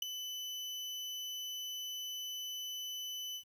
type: tone with ADSR envelope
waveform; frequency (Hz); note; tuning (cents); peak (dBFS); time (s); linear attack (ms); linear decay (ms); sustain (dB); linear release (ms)
35% pulse; 3000; F#7; +23; -27; 0.02-3.44; 5; 5; -11; 84
effects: 11-bit